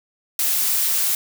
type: noise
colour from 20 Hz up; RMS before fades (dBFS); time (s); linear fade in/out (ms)
blue; -20; 0.39-1.15; 2
effects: none